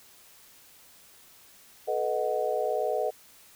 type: chord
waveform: sine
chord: B dominant seventh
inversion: third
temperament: equal with one note detuned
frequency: 432.9 / 493.9 / 622.3 / 740 Hz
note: A4 / B4 / D#5 / F#5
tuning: -28 / 0 / 0 / 0 cents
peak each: -31 / -31 / -30 / -32 dBFS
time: 1.87-3.11 s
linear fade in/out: 20 ms
effects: white hiss -55 dBFS RMS until 3.55 s